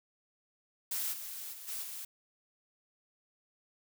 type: noise with level steps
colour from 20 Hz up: blue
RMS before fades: -35 / -43 / -48 / -39 / -43 dBFS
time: 0.91-2.05 s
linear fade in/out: 5 ms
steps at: 1.12 / 1.52 / 1.67 / 1.82 s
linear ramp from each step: 20 ms
effects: none